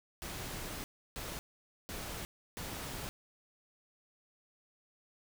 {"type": "noise bursts at uneven times", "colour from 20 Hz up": "pink", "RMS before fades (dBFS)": -42, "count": 4, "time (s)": [[0.22, 0.84], [1.16, 1.39], [1.89, 2.25], [2.57, 3.09]], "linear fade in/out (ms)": 0, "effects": []}